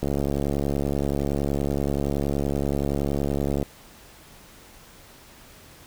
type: click train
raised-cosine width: 2 ms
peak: -12 dBFS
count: 255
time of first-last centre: 0.03-3.628 s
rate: 70.6 Hz
effects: pink hiss -49 dBFS RMS until 5.86 s